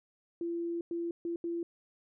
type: tone bursts at uneven times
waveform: sine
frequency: 339.9 Hz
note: F4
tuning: 47 cents flat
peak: -32 dBFS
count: 4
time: 0.41-0.81 / 0.91-1.11 / 1.25-1.36 / 1.44-1.63 s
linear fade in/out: 2 ms
effects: none